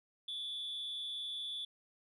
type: tone with amplitude modulation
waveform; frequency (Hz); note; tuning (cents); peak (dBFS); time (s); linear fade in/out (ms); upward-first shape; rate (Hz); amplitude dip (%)
sine; 3463; A7; -28; -34; 0.28-1.65; 5; sine; 225; 65
effects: tanh soft clip ceiling -35 dBFS